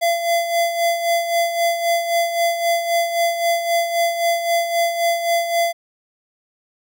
square tone with tremolo, 681 Hz, F5, 44 cents flat, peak -15 dBFS, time 0.01-5.73 s, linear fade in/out 20 ms, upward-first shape sine, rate 3.8 Hz, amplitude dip 60%, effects none

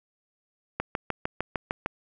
click train, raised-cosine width 0.5 ms, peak -12 dBFS, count 8, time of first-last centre 0.8-1.861 s, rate 6.6 Hz, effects none

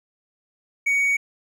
triangle tone, 2242 Hz, C#7, 19 cents sharp, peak -16 dBFS, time 0.86-1.17 s, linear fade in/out 10 ms, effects none

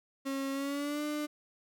35% pulse tone with pitch glide, 272.1 to 298.4 Hz, C#4 to D4, -32 to +28 cents, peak -31 dBFS, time 0.25-1.27 s, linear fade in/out 20 ms, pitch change +160 cents, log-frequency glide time 0.52-1.03 s, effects none

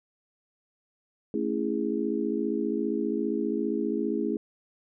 sine chord, A major seventh, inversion none, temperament just, 220 / 275 / 330 / 412.5 Hz, A3 / C#4 / E4 / G#4, 0 / -14 / +2 / -12 cents, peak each -31 dBFS, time 1.34-4.37 s, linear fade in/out 2 ms, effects none

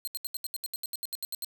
10% pulse tone bursts, 4186 Hz, C8, in tune, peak -25 dBFS, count 15, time 0.05-1.446 s, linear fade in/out 0 ms, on 24 ms, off 74 ms, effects 10-bit

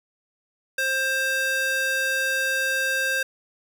square tone with high-pass filter, 529 Hz, C5, 19 cents sharp, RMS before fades -24 dBFS, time 0.78-3.23 s, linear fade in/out 5 ms, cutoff 1200 Hz, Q 2.6, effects none

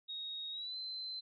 sine tone with pitch glide, 3758 to 4075 Hz, A#7 to C8, +13 to -47 cents, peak -40 dBFS, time 0.08-1.21 s, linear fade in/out 20 ms, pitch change +140 cents, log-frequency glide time 0.51-0.76 s, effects none

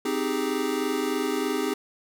square chord, Ab major seventh, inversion first, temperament equal, 261.6 / 311.1 / 392 / 415.3 Hz, C4 / Eb4 / G4 / Ab4, 0 / 0 / 0 / 0 cents, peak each -31 dBFS, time 0.05-1.74 s, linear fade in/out 5 ms, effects none

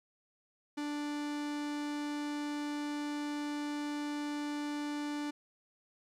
45% pulse tone, 293.7 Hz, D4, in tune, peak -35 dBFS, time 0.77-5.31 s, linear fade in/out 10 ms, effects low-pass 8000 Hz 12 dB/octave + 12-bit

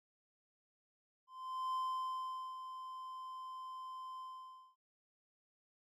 triangle tone with ADSR envelope, 1035 Hz, C6, 19 cents flat, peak -33 dBFS, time 1.27-4.76 s, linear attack 470 ms, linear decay 820 ms, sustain -10 dB, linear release 560 ms, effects none

